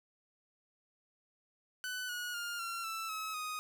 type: tone with pitch steps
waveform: sawtooth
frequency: 1499 / 1453.8 / 1410 / 1367.5 / 1326.2 / 1286.2 / 1247.5 Hz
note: F#6 / F#6 / F6 / F6 / E6 / E6 / D#6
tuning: +22 / -31 / +16 / -37 / +10 / -43 / +4 cents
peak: -34 dBFS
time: 1.84-3.59 s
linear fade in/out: 0 ms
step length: 250 ms
effects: none